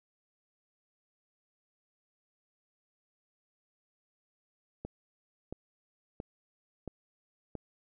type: click train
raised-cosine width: 2 ms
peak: -25 dBFS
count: 5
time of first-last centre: 4.85-7.553 s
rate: 1.48 Hz
effects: none